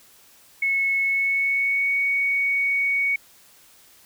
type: tone with pitch glide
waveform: sine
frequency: 2195 to 2233 Hz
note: C#7 to C#7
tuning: -18 to +12 cents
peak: -19 dBFS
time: 0.62-3.16 s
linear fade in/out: 5 ms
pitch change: +30 cents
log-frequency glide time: 1-1.96 s
effects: white hiss -53 dBFS RMS until 4.05 s